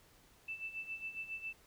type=tone with tremolo; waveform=sine; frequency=2648 Hz; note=E7; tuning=7 cents sharp; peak=-38 dBFS; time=0.48-1.53 s; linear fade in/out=5 ms; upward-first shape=sine; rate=7.3 Hz; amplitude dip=75%; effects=pink hiss -65 dBFS RMS until 1.66 s